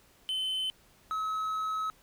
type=tone pair in turn; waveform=triangle; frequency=3056 / 1284.9 Hz; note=G7 / E6; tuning=-45 / -45 cents; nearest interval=octave + minor third; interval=1500 cents; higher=first; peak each=-28 dBFS; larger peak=neither; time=0.29-0.7 / 1.11-1.9 s; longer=second; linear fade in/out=0 ms; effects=pink hiss -62 dBFS RMS until 2.02 s